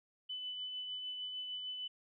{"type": "tone with tremolo", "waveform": "sine", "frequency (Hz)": 3001, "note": "F#7", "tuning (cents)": 24, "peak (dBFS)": -38, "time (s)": [0.29, 1.88], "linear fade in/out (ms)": 10, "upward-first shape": "triangle", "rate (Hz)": 6.6, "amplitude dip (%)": 35, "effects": []}